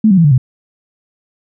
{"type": "tone with pitch steps", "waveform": "sine", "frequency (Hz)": [217.4, 190.35, 166.67, 145.94, 127.78], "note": ["A3", "F#3", "E3", "D3", "C3"], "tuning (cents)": [-21, 49, 19, -11, -41], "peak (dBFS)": -5, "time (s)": [0.04, 0.38], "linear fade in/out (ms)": 5, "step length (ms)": 68, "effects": []}